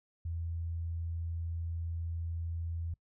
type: tone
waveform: sine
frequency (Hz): 83.5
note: E2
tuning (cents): +23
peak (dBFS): -34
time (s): 0.25-2.94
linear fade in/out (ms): 5
effects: noise-tail reverb RT60 0.1 s tail -24 dB re dry